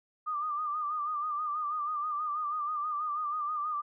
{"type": "tone with vibrato", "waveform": "sine", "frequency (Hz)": 1205, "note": "D6", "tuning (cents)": 44, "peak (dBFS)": -30, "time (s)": [0.26, 3.82], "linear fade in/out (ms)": 20, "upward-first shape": "sine", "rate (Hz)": 6.2, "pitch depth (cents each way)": 63, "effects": []}